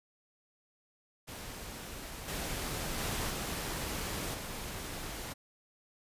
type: noise with level steps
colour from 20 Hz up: pink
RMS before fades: -44 / -37 / -35 / -37 / -41 dBFS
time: 1.27-5.34 s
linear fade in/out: 20 ms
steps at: 2.28 / 2.98 / 3.3 / 4.34 s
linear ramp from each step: 5 ms
effects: resampled to 32000 Hz